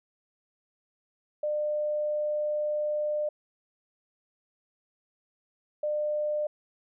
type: tone pair in turn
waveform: sine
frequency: 600 / 600 Hz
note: D5 / D5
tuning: +37 / +37 cents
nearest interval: unison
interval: 0 cents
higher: neither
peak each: -26 dBFS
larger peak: neither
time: 1.43-3.29 / 5.83-6.47 s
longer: first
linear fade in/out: 5 ms
effects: none